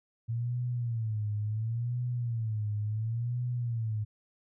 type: tone with vibrato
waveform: sine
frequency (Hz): 113.6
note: A#2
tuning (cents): -44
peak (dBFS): -29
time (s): 0.28-4.05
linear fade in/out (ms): 20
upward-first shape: sine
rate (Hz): 0.71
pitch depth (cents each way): 140
effects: none